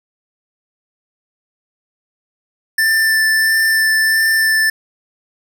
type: tone with vibrato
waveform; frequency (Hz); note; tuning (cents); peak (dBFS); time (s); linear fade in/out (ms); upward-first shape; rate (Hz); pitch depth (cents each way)
square; 1772; A6; +12; -12; 2.78-4.7; 5; sine; 1.5; 10
effects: none